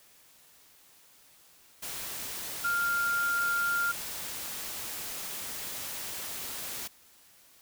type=tone in noise; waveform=sine; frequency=1396.9 Hz; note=F6; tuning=in tune; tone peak=-26 dBFS; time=2.64-3.92 s; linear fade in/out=10 ms; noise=white; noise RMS=-38 dBFS; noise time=1.82-6.88 s; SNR=+9 dB; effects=white hiss -59 dBFS RMS until 7.61 s